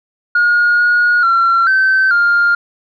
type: tone with pitch steps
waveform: sine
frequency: 1433 / 1442 / 1362 / 1542 / 1404 Hz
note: F6 / F#6 / F6 / G6 / F6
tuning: +44 / -45 / -44 / -29 / +9 cents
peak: -7 dBFS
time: 0.35-2.55 s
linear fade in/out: 5 ms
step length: 440 ms
effects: tanh soft clip ceiling -6 dBFS